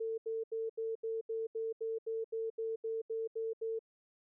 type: tone bursts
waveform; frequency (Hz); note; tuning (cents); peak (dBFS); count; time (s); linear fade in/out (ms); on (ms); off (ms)
sine; 448.8; A4; +34; -34; 15; 0-3.792; 10; 180; 78
effects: none